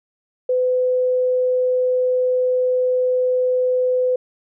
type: tone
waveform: sine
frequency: 505 Hz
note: B4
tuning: 39 cents sharp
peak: -15 dBFS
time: 0.49-4.16 s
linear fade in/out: 5 ms
effects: none